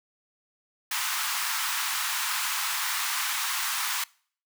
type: high-pass noise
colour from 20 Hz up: pink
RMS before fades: -29 dBFS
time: 0.91-4.04 s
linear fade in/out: 5 ms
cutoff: 910 Hz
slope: 48 dB/octave
effects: noise-tail reverb RT60 0.5 s tail -24 dB re dry